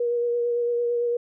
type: tone with vibrato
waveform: sine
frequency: 477.3 Hz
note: A#4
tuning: 41 cents sharp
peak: -21 dBFS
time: 0-1.17 s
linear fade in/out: 5 ms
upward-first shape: sine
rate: 8.9 Hz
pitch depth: 16 cents each way
effects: none